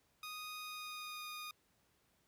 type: tone with pitch glide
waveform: 15% pulse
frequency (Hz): 1242 to 1228.4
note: D#6 to D#6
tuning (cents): -3 to -23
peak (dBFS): -38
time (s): 0.23-1.51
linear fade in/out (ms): 2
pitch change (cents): -20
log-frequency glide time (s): 0.61-1.26
effects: pink hiss -75 dBFS RMS until 2.27 s + high-pass 60 Hz 12 dB/octave